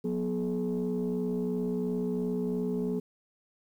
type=tone cluster; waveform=sine; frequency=181.5 / 244.4 / 424.2 Hz; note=F#3 / B3 / G#4; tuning=-33 / -18 / +37 cents; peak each=-31 dBFS; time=0.04-3 s; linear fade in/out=10 ms; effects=tanh soft clip ceiling -23 dBFS + 10-bit